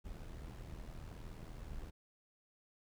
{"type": "noise with amplitude modulation", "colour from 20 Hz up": "brown", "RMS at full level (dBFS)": -45, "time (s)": [0.04, 1.91], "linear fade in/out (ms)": 20, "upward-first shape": "sine", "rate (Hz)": 79.3, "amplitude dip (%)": 60, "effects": []}